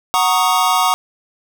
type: chord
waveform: square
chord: D# minor seventh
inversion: first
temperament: equal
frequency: 740 / 932.3 / 1108.7 / 1244.5 Hz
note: F#5 / A#5 / C#6 / D#6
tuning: 0 / 0 / 0 / 0 cents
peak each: -19 dBFS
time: 0.14-0.94 s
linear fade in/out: 0 ms
effects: none